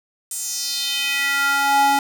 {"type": "tone with high-pass filter sweep", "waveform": "square", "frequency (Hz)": 279.4, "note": "C#4", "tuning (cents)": 14, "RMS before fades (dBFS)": -20, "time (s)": [0.31, 1.99], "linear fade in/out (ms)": 2, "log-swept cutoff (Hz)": [8500, 610], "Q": 2.9, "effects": ["7-bit"]}